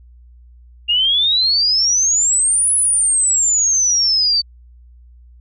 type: exponential two-way sweep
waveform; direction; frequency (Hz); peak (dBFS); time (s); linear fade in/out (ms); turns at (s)
sine; up then down; 2794 to 10320 to 4540; -12; 0.88-4.42; 20; 2.74
effects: added 60 Hz sine -41 dBFS peak until 5.4 s